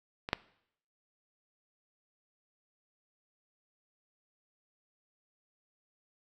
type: clicks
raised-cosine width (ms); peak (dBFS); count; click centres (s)
0.3; -21 / -10; 2; 0.289 / 0.331
effects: noise-tail reverb RT60 0.7 s tail -21 dB re dry